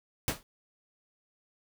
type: noise with exponential decay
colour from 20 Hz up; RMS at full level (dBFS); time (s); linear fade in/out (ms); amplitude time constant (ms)
pink; -25; 0.28-0.43; 1; 31
effects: none